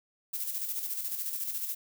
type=noise with tremolo; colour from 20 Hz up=violet; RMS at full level=-33 dBFS; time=0.33-1.75 s; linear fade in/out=10 ms; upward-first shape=square; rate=14 Hz; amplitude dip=45%; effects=none